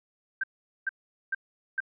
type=tone bursts; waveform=sine; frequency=1568 Hz; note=G6; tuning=in tune; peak=-25 dBFS; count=4; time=0.41-1.804 s; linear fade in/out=5 ms; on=26 ms; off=430 ms; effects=none